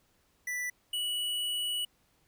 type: tone pair in turn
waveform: square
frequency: 1975.5 / 2941 Hz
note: B6 / F#7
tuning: 0 / -11 cents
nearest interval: perfect fifth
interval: 689 cents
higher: second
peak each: -33 / -31 dBFS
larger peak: second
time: 0.47-0.7 / 0.93-1.85 s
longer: second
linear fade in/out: 5 ms
effects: pink hiss -70 dBFS RMS until 2.27 s